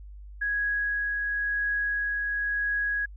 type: tone with tremolo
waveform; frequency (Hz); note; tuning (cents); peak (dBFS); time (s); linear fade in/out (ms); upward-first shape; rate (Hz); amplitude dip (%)
sine; 1661.2; G#6; 0; -24; 0.41-3.06; 10; triangle; 0.96; 25
effects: added 50 Hz sine -41 dBFS peak until 3.16 s